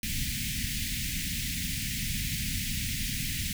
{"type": "band-stop noise", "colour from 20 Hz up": "pink", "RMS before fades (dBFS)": -32, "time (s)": [0.03, 3.53], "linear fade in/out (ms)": 2, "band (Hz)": [250, 1900], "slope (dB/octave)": 48, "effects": []}